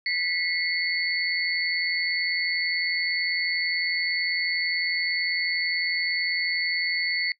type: tone cluster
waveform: sine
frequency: 1973 / 2144 / 4462 Hz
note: B6 / C7 / C#8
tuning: -2 / +42 / +11 cents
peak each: -28 dBFS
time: 0.06-7.32 s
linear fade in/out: 2 ms
effects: noise-tail reverb RT60 0.1 s tail -21 dB re dry